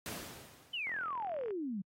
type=noise with exponential decay; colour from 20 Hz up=pink; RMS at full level=-39 dBFS; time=0.06-1.08 s; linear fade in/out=0 ms; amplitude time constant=220 ms
type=exponential sweep; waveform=sine; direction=down; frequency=3100 to 181.7 Hz; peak=-35 dBFS; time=0.73-1.82 s; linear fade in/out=10 ms
type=click train; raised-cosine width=0.5 ms; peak=-35 dBFS; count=28; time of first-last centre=0.87-1.507 s; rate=42.4 Hz
effects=high-pass 100 Hz 12 dB/octave + AAC 48 kbps

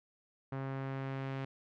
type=tone with low-pass filter sweep; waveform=sawtooth; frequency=134.7 Hz; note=C#3; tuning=49 cents flat; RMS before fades=-39 dBFS; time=0.52-1.45 s; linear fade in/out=5 ms; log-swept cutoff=1500 to 2600 Hz; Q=1.1; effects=none

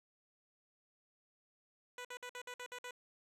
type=tone bursts; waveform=10% pulse; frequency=493.9 Hz; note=B4; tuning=in tune; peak=-36 dBFS; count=8; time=1.98-2.909 s; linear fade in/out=2 ms; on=68 ms; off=55 ms; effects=low-pass 10000 Hz 12 dB/octave

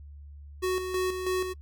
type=tone with tremolo; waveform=square; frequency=370 Hz; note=F#4; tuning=in tune; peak=-26 dBFS; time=0.62-1.54 s; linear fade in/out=20 ms; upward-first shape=square; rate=3.1 Hz; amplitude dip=50%; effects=noise-tail reverb RT60 0.1 s tail -26 dB re dry + added 72 Hz sine -43 dBFS peak until 1.61 s

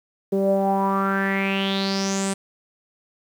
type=tone with low-pass filter sweep; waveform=sawtooth; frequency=194.9 Hz; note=G3; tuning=10 cents flat; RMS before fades=-22 dBFS; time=0.32-2.34 s; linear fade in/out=10 ms; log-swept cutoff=450 to 8800 Hz; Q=6.7; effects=8-bit

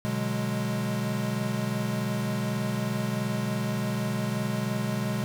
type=chord; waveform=square; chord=G# half-diminished seventh; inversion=first; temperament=equal; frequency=123.47 / 146.83 / 185 / 207.7 Hz; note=B2 / D3 / F#3 / G#3; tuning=0 / 0 / 0 / 0 cents; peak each=-32 / -36 / -36 / -31 dBFS; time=0.05-5.24 s; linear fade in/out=0 ms; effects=none

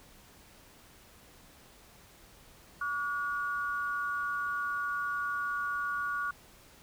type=tone pair together; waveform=sine; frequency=1146 / 1442.9 Hz; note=D6 / F#6; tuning=-43 / -44 cents; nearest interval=major third; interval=399 cents; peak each=-34 / -33 dBFS; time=2.81-6.31 s; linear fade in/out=5 ms; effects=pink hiss -57 dBFS RMS until 6.82 s

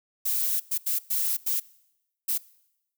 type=noise bursts at uneven times; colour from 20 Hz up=violet; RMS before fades=-26 dBFS; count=6; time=0.25-0.6 / 0.71-0.78 / 0.86-0.99 / 1.1-1.37 / 1.46-1.6 / 2.28-2.38 s; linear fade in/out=10 ms; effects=noise-tail reverb RT60 0.9 s tail -22 dB re dry

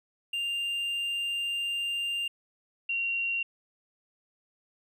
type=tone pair in turn; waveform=triangle / sine; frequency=2794 / 2754 Hz; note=F7 / F7; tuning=0 / -25 cents; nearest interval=unison; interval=25 cents; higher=first; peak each=-27 dBFS; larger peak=neither; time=0.33-2.28 / 2.89-3.43 s; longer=first; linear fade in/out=5 ms; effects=none

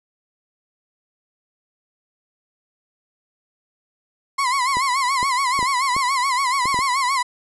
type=tone with vibrato; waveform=35% pulse; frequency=1046.5 Hz; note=C6; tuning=in tune; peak=-16 dBFS; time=4.38-7.23 s; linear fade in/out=10 ms; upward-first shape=sine; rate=7 Hz; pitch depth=120 cents each way
type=clicks; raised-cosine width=2 ms; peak=-17 dBFS; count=8; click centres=4.77 / 5.229 / 5.591 / 5.628 / 5.965 / 6.656 / 6.744 / 6.79 s
effects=resampled to 24000 Hz

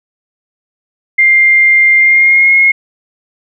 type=tone with pitch glide; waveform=sine; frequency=2100 to 2157 Hz; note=C7 to C#7; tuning=+6 to -48 cents; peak=-4 dBFS; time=1.18-2.72 s; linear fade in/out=10 ms; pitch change=+46 cents; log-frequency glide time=1.96-2.53 s; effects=none

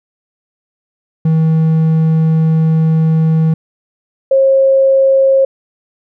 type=tone pair in turn; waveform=triangle / sine; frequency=160 / 538.2 Hz; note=D#3 / C5; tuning=+49 / +49 cents; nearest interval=octave + major sixth; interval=2100 cents; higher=second; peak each=-6 dBFS; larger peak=neither; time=1.25-3.54 / 4.31-5.45 s; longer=first; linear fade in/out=5 ms; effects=none

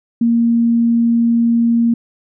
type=tone; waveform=sine; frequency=233.1 Hz; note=A#3; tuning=in tune; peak=-10 dBFS; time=0.21-1.94 s; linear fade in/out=5 ms; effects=none

